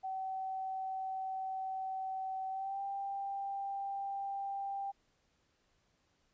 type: tone with pitch glide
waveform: sine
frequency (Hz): 762 to 790.7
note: G5 to G5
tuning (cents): -49 to +15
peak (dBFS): -36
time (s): 0.03-4.92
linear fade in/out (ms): 20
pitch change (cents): +64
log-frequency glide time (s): 2.5-2.81
effects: pink hiss -75 dBFS RMS until 6.33 s + resampled to 16000 Hz